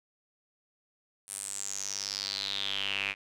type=tone with band-pass filter sweep; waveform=square; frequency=49.5 Hz; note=G1; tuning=18 cents sharp; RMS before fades=-35 dBFS; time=1.27-3.15 s; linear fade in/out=50 ms; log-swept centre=9600 to 2400 Hz; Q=6.7; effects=none